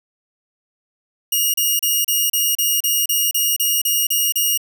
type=tone bursts; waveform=5% pulse; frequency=2863 Hz; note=F7; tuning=42 cents sharp; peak=-7 dBFS; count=13; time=1.32-4.576 s; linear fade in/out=5 ms; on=220 ms; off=33 ms; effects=none